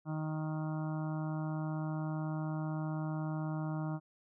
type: harmonic tone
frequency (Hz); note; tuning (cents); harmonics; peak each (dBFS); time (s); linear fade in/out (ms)
155.8; D#3; +3; 1 / 2 / 4 / 5 / 6 / 7 / 8 / 9; -35 / -41 / -47 / -49 / -51 / -52 / -53 / -54; 0.05-4; 50
effects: none